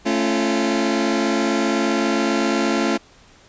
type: chord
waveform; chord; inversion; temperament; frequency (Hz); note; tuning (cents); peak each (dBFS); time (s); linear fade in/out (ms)
sawtooth; A augmented; none; just; 220 / 275 / 343.8; A3 / C#4 / E#4; 0 / -14 / -27; -18; 0.05-2.98; 20
effects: pink hiss -50 dBFS RMS until 3.48 s + resampled to 16000 Hz